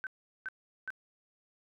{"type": "tone bursts", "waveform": "sine", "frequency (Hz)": 1534, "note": "G6", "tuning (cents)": -38, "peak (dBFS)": -35, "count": 3, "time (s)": [0.04, 0.904], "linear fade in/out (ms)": 0, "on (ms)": 28, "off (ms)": 390, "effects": []}